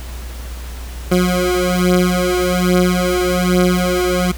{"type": "beating tone pair", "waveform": "20% pulse", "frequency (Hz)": [179.7, 180.9], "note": ["F3", "F#3"], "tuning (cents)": [50, -39], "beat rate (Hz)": 1.2, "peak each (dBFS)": -11, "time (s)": [1.11, 4.32], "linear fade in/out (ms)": 10, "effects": ["added 60 Hz sine -26 dBFS peak until 4.37 s", "pink hiss -36 dBFS RMS until 4.37 s"]}